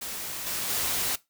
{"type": "noise with level steps", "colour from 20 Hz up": "white", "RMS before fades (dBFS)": [-35, -31, -28], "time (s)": [0.01, 1.16], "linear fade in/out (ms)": 10, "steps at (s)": [0.46, 0.69], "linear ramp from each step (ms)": 10, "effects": ["noise-tail reverb RT60 0.2 s tail -19 dB re dry"]}